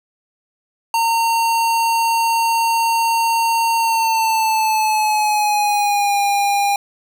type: tone with pitch glide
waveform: square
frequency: 916 to 806.7 Hz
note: A#5 to G5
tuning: -31 to +49 cents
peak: -15 dBFS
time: 0.94-6.76 s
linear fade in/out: 2 ms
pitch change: -220 cents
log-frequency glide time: 3.77-6.19 s
effects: none